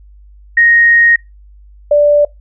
sine tone pair in turn, 1868 / 586.5 Hz, A#6 / D5, +3 / -2 cents, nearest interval octave + minor sixth, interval 2005 cents, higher first, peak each -5 dBFS, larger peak neither, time 0.57-1.16 / 1.91-2.25 s, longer first, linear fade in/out 5 ms, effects noise-tail reverb RT60 0.2 s tail -24 dB re dry + added 50 Hz sine -37 dBFS peak until 2.4 s

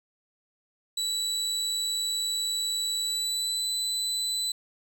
30% pulse tone with pitch glide, 3944 to 3997 Hz, B7 to B7, -3 to +20 cents, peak -24 dBFS, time 0.97-4.52 s, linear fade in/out 5 ms, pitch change +23 cents, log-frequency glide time 3.02-3.66 s, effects none

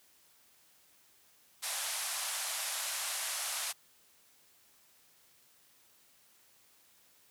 white band-pass noise, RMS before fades -37 dBFS, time 1.62-3.73 s, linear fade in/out 20 ms, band 600 to 12000 Hz, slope 48 dB/octave, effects white hiss -65 dBFS RMS until 7.3 s + high-pass 60 Hz 12 dB/octave

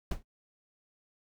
brown noise with exponential decay, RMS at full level -25 dBFS, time 0.11-0.23 s, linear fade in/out 5 ms, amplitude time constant 26 ms, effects noise-tail reverb RT60 0.1 s tail -22 dB re dry

